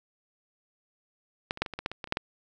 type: clicks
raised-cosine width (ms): 0.3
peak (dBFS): -12 / -24 / -9 / -20 / -21 / -18 / -12 / -21 / -19 / -28 / -9 / -12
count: 12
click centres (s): 1.509 / 1.574 / 1.62 / 1.662 / 1.737 / 1.79 / 1.861 / 1.916 / 2.042 / 2.074 / 2.124 / 2.171
effects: none